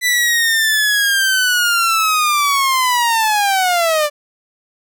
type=linear sweep; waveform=sawtooth; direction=down; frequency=1994 to 581 Hz; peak=-9 dBFS; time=0.01-4.1 s; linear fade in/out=50 ms; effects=none